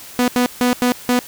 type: tone bursts at uneven times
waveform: sawtooth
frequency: 246.9 Hz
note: B3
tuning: in tune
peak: -9 dBFS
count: 5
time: 0.19-0.28 / 0.36-0.46 / 0.61-0.73 / 0.82-0.92 / 1.09-1.19 s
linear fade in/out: 0 ms
effects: white hiss -37 dBFS RMS until 1.27 s